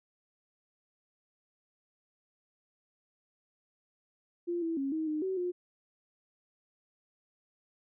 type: tone with pitch steps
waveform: sine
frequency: 346.4 / 329.4 / 273.5 / 316.7 / 306.3 / 378.7 / 356.9 Hz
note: F4 / E4 / C#4 / D#4 / D#4 / F#4 / F4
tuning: -14 / -1 / -23 / +31 / -27 / +40 / +38 cents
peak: -30 dBFS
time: 4.47-5.52 s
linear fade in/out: 20 ms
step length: 150 ms
effects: none